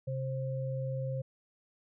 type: tone pair together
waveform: sine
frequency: 132.25 / 529 Hz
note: C3 / C5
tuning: +19 / +19 cents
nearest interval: 2 octaves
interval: 2400 cents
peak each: -33 / -38 dBFS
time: 0.07-1.22 s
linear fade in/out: 10 ms
effects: none